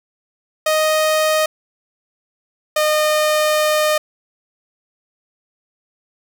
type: tone pair in turn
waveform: sawtooth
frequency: 622.3 / 611.3 Hz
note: D#5 / D#5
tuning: 0 / -31 cents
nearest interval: unison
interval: 31 cents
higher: first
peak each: -10 dBFS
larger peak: neither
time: 0.66-1.46 / 2.76-3.98 s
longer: second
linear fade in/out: 5 ms
effects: none